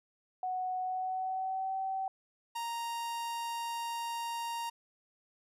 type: tone with pitch glide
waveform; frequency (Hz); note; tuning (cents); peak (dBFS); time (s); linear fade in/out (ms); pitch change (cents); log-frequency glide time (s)
sine; 740 to 767; F#5 to G5; 0 to -38; -32; 0.43-2.08; 2; +62; 0.8-1.75
type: tone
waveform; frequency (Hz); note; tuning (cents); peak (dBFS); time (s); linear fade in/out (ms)
45% pulse; 932.3; A#5; 0; -35; 2.55-4.7; 10
effects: resampled to 32000 Hz